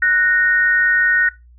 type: tone pair together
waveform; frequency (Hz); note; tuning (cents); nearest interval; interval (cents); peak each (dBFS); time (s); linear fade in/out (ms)
sine; 1480 / 1854.5; F#6 / A#6; 0 / -9; major third; 391; -15; 0.02-1.29; 5
effects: noise-tail reverb RT60 0.2 s tail -17 dB re dry + added 60 Hz sine -43 dBFS peak until 1.58 s